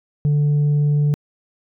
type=tone; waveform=sine; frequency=146.83 Hz; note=D3; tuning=in tune; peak=-11 dBFS; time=0.25-1.14 s; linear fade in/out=0 ms; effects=tanh soft clip ceiling -13 dBFS